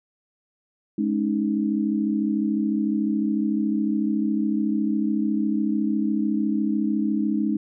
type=chord; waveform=sine; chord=Ab suspended fourth; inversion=none; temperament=equal with one note detuned; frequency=211.2 / 277.2 / 311.1 Hz; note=Ab3 / Db4 / Eb4; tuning=+29 / 0 / 0 cents; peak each=-23 / -27 / -25 dBFS; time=0.98-7.57 s; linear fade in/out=5 ms; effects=none